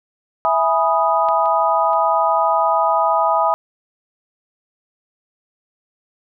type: chord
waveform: sine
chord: E major seventh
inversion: none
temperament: equal with one note detuned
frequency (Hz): 659.3 / 830.6 / 982.6 / 1244.5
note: E5 / G#5 / B5 / D#6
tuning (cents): 0 / 0 / -9 / 0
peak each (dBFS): -19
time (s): 0.45-3.54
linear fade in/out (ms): 0
type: clicks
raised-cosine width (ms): 0.3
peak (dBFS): -18 / -26 / -27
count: 3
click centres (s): 1.287 / 1.458 / 1.933
effects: none